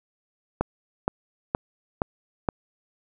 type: click train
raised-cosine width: 1 ms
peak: -8 dBFS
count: 5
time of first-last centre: 0.61-2.488 s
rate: 2.13 Hz
effects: none